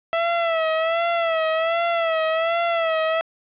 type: tone with vibrato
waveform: sawtooth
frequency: 659.3 Hz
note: E5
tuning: in tune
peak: -15 dBFS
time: 0.13-3.21 s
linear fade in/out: 0 ms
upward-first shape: sine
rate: 1.3 Hz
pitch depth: 62 cents each way
effects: resampled to 8000 Hz + 8-bit